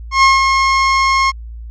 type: tone with ADSR envelope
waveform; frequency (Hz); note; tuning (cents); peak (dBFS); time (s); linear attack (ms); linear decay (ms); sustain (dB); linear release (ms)
30% pulse; 1077; C6; +50; -3; 0.11-1.32; 120; 170; -5; 29
effects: added 57 Hz sine -27 dBFS peak until 1.7 s + resampled to 16000 Hz